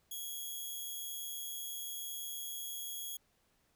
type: tone with amplitude modulation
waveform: 5% pulse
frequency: 3322 Hz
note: G#7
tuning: in tune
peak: -30 dBFS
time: 0.11-3.17 s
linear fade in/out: 5 ms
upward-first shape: sine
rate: 141 Hz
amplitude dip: 35%
effects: pink hiss -74 dBFS RMS until 3.75 s